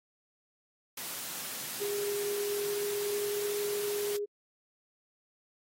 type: high-pass noise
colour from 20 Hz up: white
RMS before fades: -39 dBFS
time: 0.97-4.17 s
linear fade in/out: 5 ms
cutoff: 110 Hz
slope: 96 dB/octave
type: tone with pitch glide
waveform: sine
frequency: 408 to 411.3 Hz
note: G#4 to G#4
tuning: -31 to -17 cents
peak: -31 dBFS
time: 1.8-4.26 s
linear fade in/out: 20 ms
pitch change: +14 cents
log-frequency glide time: 2-3.55 s
effects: AAC 48 kbps